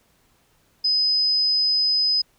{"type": "tone", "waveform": "sine", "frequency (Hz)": 5030, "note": "D#8", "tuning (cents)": 18, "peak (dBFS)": -17, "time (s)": [0.84, 2.22], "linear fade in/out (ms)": 10, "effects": ["pink hiss -62 dBFS RMS until 2.38 s"]}